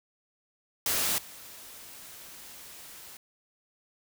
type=noise with level steps; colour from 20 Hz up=white; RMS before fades=-28 / -47 dBFS; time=0.86-3.17 s; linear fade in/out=2 ms; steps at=1.18 s; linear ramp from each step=2 ms; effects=none